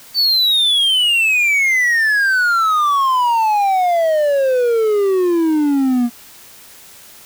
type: exponential sweep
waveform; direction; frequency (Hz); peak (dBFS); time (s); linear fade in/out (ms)
triangle; down; 4576 to 234.5; -10; 0.14-6.1; 50
effects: white hiss -41 dBFS RMS until 7.25 s